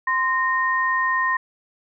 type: tone pair together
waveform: sine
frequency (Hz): 1039.8 / 1848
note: C6 / A#6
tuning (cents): -11 / -16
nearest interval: minor seventh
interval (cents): 995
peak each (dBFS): -21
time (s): 0.07-1.37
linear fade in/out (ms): 5
effects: none